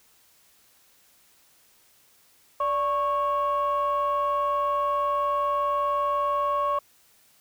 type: tone pair together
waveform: sine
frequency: 582 / 1102.5 Hz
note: D5 / C#6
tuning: -16 / -10 cents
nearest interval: major seventh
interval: 1106 cents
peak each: -26 / -22 dBFS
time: 2.6-6.79 s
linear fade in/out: 5 ms
effects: tanh soft clip ceiling -18 dBFS + white hiss -60 dBFS RMS until 7.4 s